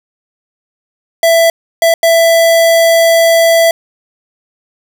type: tone bursts at uneven times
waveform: square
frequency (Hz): 664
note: E5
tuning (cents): +12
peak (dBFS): -6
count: 3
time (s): 1.23-1.5 / 1.82-1.94 / 2.03-3.71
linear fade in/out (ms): 2
effects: none